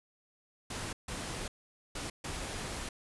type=noise bursts at uneven times; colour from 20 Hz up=pink; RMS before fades=-39 dBFS; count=4; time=0.7-0.93 / 1.08-1.48 / 1.95-2.1 / 2.24-2.89 s; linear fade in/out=5 ms; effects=resampled to 24000 Hz